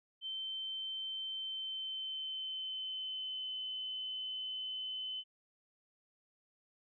sine tone with pitch glide, 3097 to 3040 Hz, G7 to F#7, -22 to +46 cents, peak -38 dBFS, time 0.21-5.24 s, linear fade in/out 50 ms, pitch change -32 cents, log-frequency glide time 1.34-3.55 s, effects none

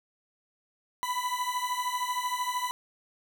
40% pulse beating tone pair, 987.8 / 1000.8 Hz, B5 / B5, 0 / +23 cents, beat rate 13 Hz, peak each -31 dBFS, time 1.03-2.71 s, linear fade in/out 0 ms, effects none

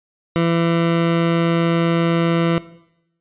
20% pulse tone, 167.7 Hz, E3, 30 cents sharp, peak -10 dBFS, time 0.36-2.58 s, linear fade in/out 0 ms, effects noise-tail reverb RT60 0.8 s tail -18 dB re dry + resampled to 8000 Hz

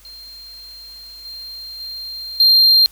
triangle tone with level steps, 4186 Hz, C8, in tune, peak -34 / -29 / -26 / -7 dBFS, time 0.05-2.86 s, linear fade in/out 0 ms, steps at 1.25 / 1.8 / 2.4 s, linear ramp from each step 2 ms, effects added 50 Hz sine -49 dBFS peak until 2.91 s + white hiss -49 dBFS RMS until 2.91 s

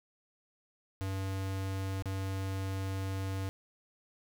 square tone with dropouts, 96.2 Hz, G2, 32 cents flat, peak -34 dBFS, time 1.01-3.49 s, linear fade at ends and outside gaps 0 ms, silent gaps 2.023-2.057 s, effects none

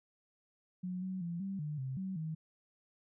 sine tone with pitch steps, 182 / 187.3 / 170.8 / 194.5 / 150.2 / 131.8 / 189.8 / 158.4 Hz, F#3 / F#3 / F3 / G3 / D3 / C3 / F#3 / D#3, -28 / +21 / -38 / -13 / +39 / +13 / +44 / +31 cents, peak -36 dBFS, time 0.83-2.35 s, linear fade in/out 10 ms, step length 190 ms, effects none

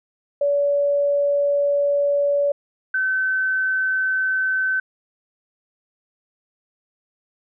sine tone pair in turn, 571 / 1529.2 Hz, D5 / G6, -49 / -43 cents, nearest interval octave + perfect fourth, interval 1706 cents, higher second, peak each -16 / -18 dBFS, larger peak first, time 0.41-2.52 / 2.94-4.8 s, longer first, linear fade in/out 5 ms, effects none

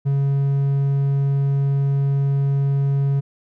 triangle tone, 138.9 Hz, C#3, 4 cents sharp, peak -14 dBFS, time 0.05-3.21 s, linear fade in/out 20 ms, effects none

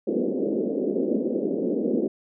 pink band-pass noise, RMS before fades -25 dBFS, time 0.07-2.08 s, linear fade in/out 5 ms, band 210 to 520 Hz, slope 48 dB/octave, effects none

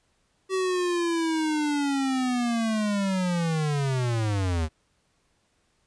square linear sweep, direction down, 382.2 to 76.2 Hz, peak -24 dBFS, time 0.49-4.69 s, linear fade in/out 50 ms, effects pink hiss -69 dBFS RMS until 5.86 s + resampled to 22050 Hz

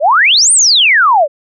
sine exponential two-way sweep, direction up then down, 540 to 9397 to 540 Hz, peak -5 dBFS, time 0-1.28 s, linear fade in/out 50 ms, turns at 0.52 s, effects none

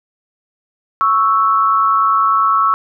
sine tone pair together, 1108.7 / 1318.5 Hz, C#6 / E6, 0 / 0 cents, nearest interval minor third, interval 300 cents, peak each -13 dBFS, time 1.01-2.74 s, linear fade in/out 0 ms, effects none

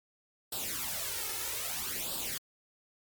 white noise with flanger, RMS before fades -36 dBFS, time 0.52-2.38 s, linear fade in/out 5 ms, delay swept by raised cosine 0.23 to 2.33 ms, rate 0.62 Hz, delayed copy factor +0.75, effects MP3 96 kbps

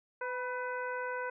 harmonic tone with a mistuned harmonic, 502 Hz, B4, 28 cents sharp, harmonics 1 / 2 / 3 / 4 / 5, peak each -38 / -39 / -39 / -48 / -52 dBFS, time 0.21-1.3 s, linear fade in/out 5 ms, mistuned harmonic 2, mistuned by -36 cents, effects none

